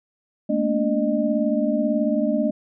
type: tone cluster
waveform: sine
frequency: 216.2 / 234.5 / 288.9 / 610 Hz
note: A3 / A#3 / D4 / D#5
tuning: -30 / +11 / -28 / -34 cents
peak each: -24 dBFS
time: 0.49-2.51 s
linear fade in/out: 10 ms
effects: none